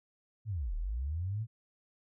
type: linear two-way sweep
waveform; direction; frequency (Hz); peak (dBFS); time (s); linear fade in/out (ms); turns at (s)
sine; down then up; 116.54 to 35.22 to 116.54; -32; 0.45-1.47; 50; 0.75
effects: none